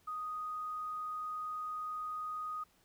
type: tone with quantisation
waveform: sine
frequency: 1244.5 Hz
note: D#6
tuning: in tune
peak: -37 dBFS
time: 0.07-2.64 s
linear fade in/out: 10 ms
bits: 11
effects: pink hiss -69 dBFS RMS until 2.84 s